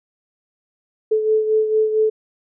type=beating tone pair; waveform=sine; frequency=433.8 / 438.2 Hz; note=A4 / A4; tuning=-25 / -7 cents; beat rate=4.4 Hz; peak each=-15 / -23 dBFS; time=1.11-2.1 s; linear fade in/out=10 ms; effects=none